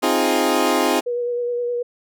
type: chord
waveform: 20% pulse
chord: F minor seventh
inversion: second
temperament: equal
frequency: 261.6 / 311.1 / 349.2 / 415.3 Hz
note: C4 / Eb4 / F4 / Ab4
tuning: 0 / 0 / 0 / 0 cents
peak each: -17 dBFS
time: 0.02-1.01 s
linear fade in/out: 20 ms
type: tone with vibrato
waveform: sine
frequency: 482.9 Hz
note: B4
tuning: 39 cents flat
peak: -20 dBFS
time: 1.06-1.83 s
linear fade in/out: 10 ms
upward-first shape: sine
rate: 9.6 Hz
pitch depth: 18 cents each way
effects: none